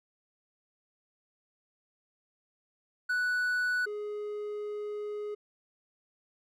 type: tone pair in turn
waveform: triangle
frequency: 1481 / 417.6 Hz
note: F#6 / G#4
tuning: +1 / +10 cents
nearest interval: octave + minor seventh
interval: 2191 cents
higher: first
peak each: -25 / -32 dBFS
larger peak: first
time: 3.09-3.86 / 3.86-5.35 s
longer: second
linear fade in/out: 10 ms
effects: none